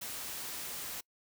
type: noise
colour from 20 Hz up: white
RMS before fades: -41 dBFS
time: 0.01-1.01 s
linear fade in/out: 10 ms
effects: noise-tail reverb RT60 0.1 s tail -26 dB re dry